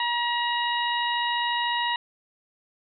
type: harmonic tone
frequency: 954 Hz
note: A#5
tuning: 40 cents sharp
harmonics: 1 / 2 / 3 / 4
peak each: -26 / -29 / -31 / -32 dBFS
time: 0-1.96 s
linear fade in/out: 2 ms
effects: none